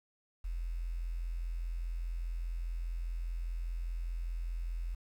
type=tone with quantisation; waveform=sine; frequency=42.46 Hz; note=F1; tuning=48 cents flat; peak=-34 dBFS; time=0.44-4.95 s; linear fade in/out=10 ms; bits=10; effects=none